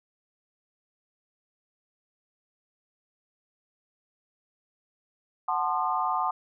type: chord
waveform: sine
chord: F# diminished seventh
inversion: none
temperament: equal with one note detuned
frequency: 740 / 880 / 1046.5 / 1214 Hz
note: F#5 / A5 / C6 / Eb6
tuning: 0 / 0 / 0 / -43 cents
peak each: -30 dBFS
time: 5.48-6.31 s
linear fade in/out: 5 ms
effects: none

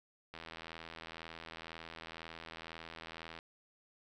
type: click train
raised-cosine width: 0.3 ms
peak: -30 dBFS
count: 251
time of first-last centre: 0.34-3.389 s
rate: 82 Hz
effects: none

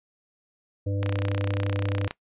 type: harmonic tone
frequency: 99.6 Hz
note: G2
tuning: 28 cents sharp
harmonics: 1 / 3 / 5 / 6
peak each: -25 / -34 / -35 / -42 dBFS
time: 0.86-2.08 s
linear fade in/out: 10 ms
type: click train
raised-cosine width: 0.3 ms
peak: -15 dBFS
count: 35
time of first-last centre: 1.03-2.109 s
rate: 31.5 Hz
effects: noise-tail reverb RT60 0.1 s tail -20 dB re dry + resampled to 8000 Hz

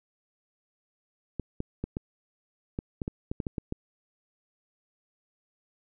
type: clicks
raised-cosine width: 3 ms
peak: -18 dBFS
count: 12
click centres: 1.397 / 1.604 / 1.84 / 1.969 / 2.789 / 3.018 / 3.079 / 3.315 / 3.402 / 3.468 / 3.582 / 3.724 s
effects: none

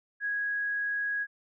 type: tone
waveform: sine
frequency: 1657 Hz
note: G#6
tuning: 4 cents flat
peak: -28 dBFS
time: 0.2-1.27 s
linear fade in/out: 50 ms
effects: none

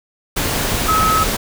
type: tone in noise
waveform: sine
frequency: 1286 Hz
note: E6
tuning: 43 cents flat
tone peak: -13 dBFS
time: 0.88-1.24 s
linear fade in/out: 10 ms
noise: pink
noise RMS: -19 dBFS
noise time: 0.36-1.37 s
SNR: +3 dB
effects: none

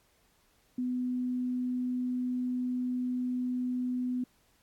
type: tone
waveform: sine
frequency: 250 Hz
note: B3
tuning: 21 cents sharp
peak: -29 dBFS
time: 0.78-4.24 s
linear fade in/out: 5 ms
effects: pink hiss -68 dBFS RMS until 4.62 s + AAC 64 kbps

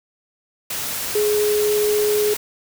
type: tone in noise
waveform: sine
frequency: 419.8 Hz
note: G#4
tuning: 19 cents sharp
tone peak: -16 dBFS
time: 1.15-2.34 s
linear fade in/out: 5 ms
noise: white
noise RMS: -26 dBFS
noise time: 0.7-2.37 s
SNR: +7 dB
effects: none

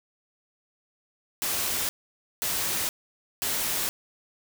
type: noise bursts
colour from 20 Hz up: white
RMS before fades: -28 dBFS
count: 3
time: 1.42-3.89 s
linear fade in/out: 0 ms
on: 470 ms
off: 530 ms
effects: none

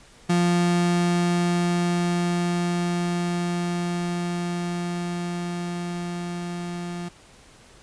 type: tone with level ramp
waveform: 35% pulse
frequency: 174.61 Hz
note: F3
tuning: in tune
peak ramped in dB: -16 to -28 dBFS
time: 0.29-7.09 s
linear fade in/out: 10 ms
effects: pink hiss -51 dBFS RMS until 7.82 s + resampled to 22050 Hz

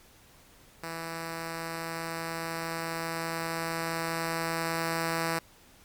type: tone with level ramp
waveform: 5% pulse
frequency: 164.8 Hz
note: E3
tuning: in tune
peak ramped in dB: -24 to -16 dBFS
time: 0.83-5.39 s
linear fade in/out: 5 ms
effects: pink hiss -57 dBFS RMS until 5.84 s + MP3 96 kbps

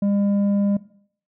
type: tone with low-pass filter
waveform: square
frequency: 201.6 Hz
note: G3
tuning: 49 cents sharp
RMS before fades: -20 dBFS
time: 0.02-0.77 s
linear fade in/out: 5 ms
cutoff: 420 Hz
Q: 3.7
effects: noise-tail reverb RT60 0.6 s tail -18 dB re dry

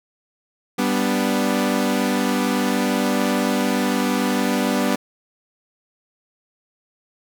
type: chord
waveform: sawtooth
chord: G major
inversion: none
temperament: equal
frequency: 196 / 246.9 / 293.7 Hz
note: G3 / B3 / D4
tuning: 0 / 0 / 0 cents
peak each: -19 / -17 / -21 dBFS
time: 0.78-4.96 s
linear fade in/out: 10 ms
effects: none

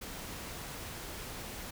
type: noise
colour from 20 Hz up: pink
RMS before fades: -43 dBFS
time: 0.01-1.71 s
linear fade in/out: 10 ms
effects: none

